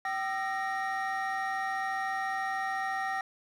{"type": "tone cluster", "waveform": "triangle", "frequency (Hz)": [772, 1217, 1331, 1866], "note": ["G5", "D#6", "E6", "A#6"], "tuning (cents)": [-27, -39, 16, 1], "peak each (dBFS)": [-30, -39, -37, -32], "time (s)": [0.05, 3.21], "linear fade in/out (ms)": 2, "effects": ["tanh soft clip ceiling -23 dBFS"]}